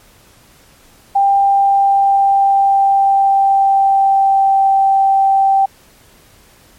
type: tone with pitch glide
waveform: sine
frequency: 793 to 780.3 Hz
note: G5 to G5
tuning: +20 to -8 cents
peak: -8 dBFS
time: 1.15-5.66 s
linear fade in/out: 10 ms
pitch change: -28 cents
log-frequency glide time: 1.36-4.69 s
effects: pink hiss -47 dBFS RMS until 6.78 s + MP3 64 kbps